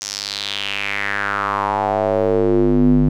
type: tone with band-pass filter sweep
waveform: square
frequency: 50.3 Hz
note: G1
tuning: 45 cents sharp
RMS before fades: -18 dBFS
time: 0.01-3.09 s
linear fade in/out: 5 ms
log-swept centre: 6100 to 200 Hz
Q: 4
effects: none